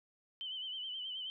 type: tone with vibrato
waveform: sine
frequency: 3051 Hz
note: G7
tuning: 48 cents flat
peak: -39 dBFS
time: 0.41-1.3 s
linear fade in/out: 0 ms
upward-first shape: sine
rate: 9.4 Hz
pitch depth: 58 cents each way
effects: none